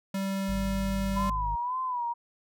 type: tone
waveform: square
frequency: 194.4 Hz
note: G3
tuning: 14 cents flat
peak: -29 dBFS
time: 0.14-1.3 s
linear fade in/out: 5 ms
type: harmonic tone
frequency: 51.8 Hz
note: G#1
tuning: 4 cents flat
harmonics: 1 / 2 / 3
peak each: -31 / -42 / -44 dBFS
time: 0.48-1.56 s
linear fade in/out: 10 ms
type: tone with vibrato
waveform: sine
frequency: 987.8 Hz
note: B5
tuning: in tune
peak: -28 dBFS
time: 1.15-2.14 s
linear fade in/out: 20 ms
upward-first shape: sine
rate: 1.9 Hz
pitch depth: 82 cents each way
effects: none